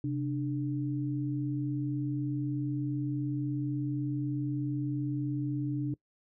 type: tone pair together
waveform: sine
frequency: 132.2 / 296.1 Hz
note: C3 / D4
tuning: +18 / +14 cents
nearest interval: octave + major second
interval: 1396 cents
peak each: -32 / -32 dBFS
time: 0.04-5.94 s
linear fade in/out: 2 ms
effects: noise-tail reverb RT60 0.1 s tail -22 dB re dry